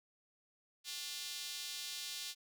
square tone with high-pass filter, 160.5 Hz, E3, 46 cents flat, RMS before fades -44 dBFS, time 0.84-2.35 s, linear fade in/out 50 ms, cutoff 3800 Hz, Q 1.7, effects none

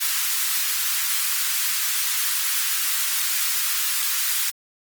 white high-pass noise, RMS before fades -23 dBFS, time 0-4.51 s, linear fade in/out 20 ms, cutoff 1200 Hz, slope 24 dB/octave, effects Opus 24 kbps

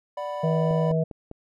triangle chord, B minor, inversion first, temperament equal, 587.3 / 740 / 987.8 Hz, D5 / F#5 / B5, 0 / 0 / 0 cents, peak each -29 / -35 / -32 dBFS, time 0.17-0.92 s, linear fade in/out 5 ms
harmonic tone, 160.9 Hz, E3, 42 cents flat, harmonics 1 / 3 / 4, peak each -22 / -27 / -28 dBFS, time 0.43-1.04 s, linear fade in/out 10 ms
click train, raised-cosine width 2 ms, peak -24 dBFS, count 4, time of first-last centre 0.71-1.314 s, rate 4.97 Hz
effects none

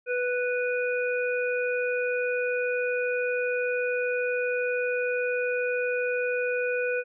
harmonic tone, 493.9 Hz, B4, in tune, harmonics 1 / 3 / 5, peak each -26 / -31 / -33 dBFS, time 0.06-7.04 s, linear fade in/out 50 ms, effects none

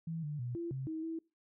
sine tone with pitch steps, 163.8 / 148.5 / 122 / 339.7 / 132.7 / 318.4 / 326.1 Hz, E3 / D3 / B2 / F4 / C3 / D#4 / E4, -11 / +20 / -21 / -48 / +25 / +40 / -19 cents, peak -36 dBFS, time 0.07-1.19 s, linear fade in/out 5 ms, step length 160 ms, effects noise-tail reverb RT60 0.3 s tail -24 dB re dry

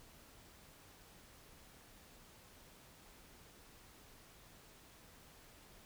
silence, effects pink hiss -61 dBFS RMS until 5.85 s

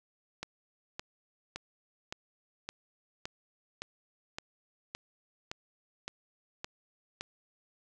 click train, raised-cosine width 0.2 ms, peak -20 dBFS, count 13, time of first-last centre 0.43-7.21 s, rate 1.77 Hz, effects none

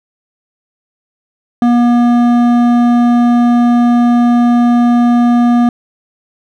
triangle tone with hard clipping, 240 Hz, B3, 49 cents flat, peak -8 dBFS, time 1.62-5.69 s, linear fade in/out 2 ms, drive 14 dB, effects none

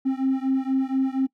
triangle beating tone pair, 263.7 / 267.9 Hz, C4 / C4, +14 / +41 cents, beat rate 4.2 Hz, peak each -20 / -21 dBFS, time 0.05-1.27 s, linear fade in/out 20 ms, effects noise-tail reverb RT60 0.1 s tail -23 dB re dry + tanh soft clip ceiling -15 dBFS

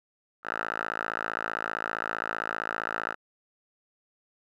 5% pulse tone with band-pass filter, 55.3 Hz, A1, 9 cents sharp, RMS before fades -33 dBFS, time 0.43-3.16 s, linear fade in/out 50 ms, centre 1300 Hz, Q 5.1, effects none

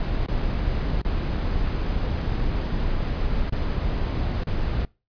brown noise with dropouts, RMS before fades -24 dBFS, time 0-4.85 s, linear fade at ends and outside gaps 1 ms, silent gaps 0.262-0.284 / 1.016-1.049 / 3.496-3.524 / 4.436-4.47 s, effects noise-tail reverb RT60 0.3 s tail -24 dB re dry + resampled to 11025 Hz

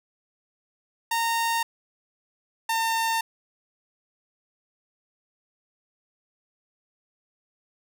sawtooth tone pair in turn, 921 / 906.2 Hz, A#5 / A#5, -21 / -49 cents, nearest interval unison, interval 28 cents, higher first, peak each -19 dBFS, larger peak neither, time 1.11-1.63 / 2.69-3.21 s, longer neither, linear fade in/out 5 ms, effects none

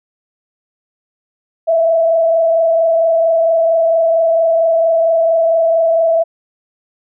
sine tone with frequency modulation, 659.3 Hz, E5, in tune, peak -9 dBFS, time 1.67-6.24 s, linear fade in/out 20 ms, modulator 24.4 Hz, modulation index 0.57, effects none

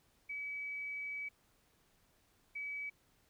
sine tone bursts at uneven times, 2284 Hz, D7, 49 cents flat, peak -39 dBFS, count 2, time 0.29-1.29 / 2.55-2.9 s, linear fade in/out 10 ms, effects pink hiss -72 dBFS RMS until 3.29 s

